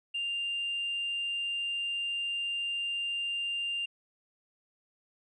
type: tone with hard clipping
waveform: triangle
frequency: 2794 Hz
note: F7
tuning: in tune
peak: -31 dBFS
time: 0.14-3.86 s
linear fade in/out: 10 ms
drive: 4 dB
effects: resampled to 24000 Hz